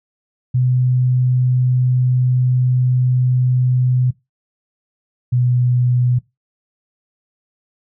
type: tone pair in turn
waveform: sine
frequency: 126.3 / 123.84 Hz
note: B2 / B2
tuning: +39 / +5 cents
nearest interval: unison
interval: 34 cents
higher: first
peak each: -12 dBFS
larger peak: neither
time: 0.54-4.11 / 5.32-6.19 s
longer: first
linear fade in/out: 10 ms
effects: noise-tail reverb RT60 0.2 s tail -20 dB re dry